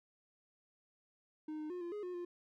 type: tone with pitch steps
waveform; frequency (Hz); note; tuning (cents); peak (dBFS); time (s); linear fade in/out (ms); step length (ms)
triangle; 308.3 / 306.3 / 358.4 / 345.2 / 416.9 / 360.2 / 350.9; D#4 / D#4 / F4 / F4 / G#4 / F#4 / F4; -16 / -27 / +45 / -20 / +7 / -46 / +8; -38; 1.48-2.25; 5; 110
effects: none